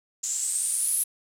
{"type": "noise with low-pass filter sweep", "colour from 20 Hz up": "violet", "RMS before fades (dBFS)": -27, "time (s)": [0.23, 1.04], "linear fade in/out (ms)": 10, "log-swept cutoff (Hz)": [7000, 11000], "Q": 9.2, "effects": []}